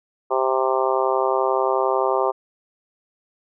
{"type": "harmonic tone", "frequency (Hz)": 131.3, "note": "C3", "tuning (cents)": 6, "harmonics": [3, 4, 5, 6, 7, 8, 9], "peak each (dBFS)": [-23, -24, -25, -26, -26, -27, -28], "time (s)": [0.3, 2.32], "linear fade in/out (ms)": 20, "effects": []}